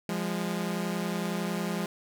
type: tone pair together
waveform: sawtooth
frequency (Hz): 174.61 / 205.5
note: F3 / G#3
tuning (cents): 0 / -18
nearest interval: minor third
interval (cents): 282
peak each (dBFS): -28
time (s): 0.09-1.86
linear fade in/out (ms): 2
effects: none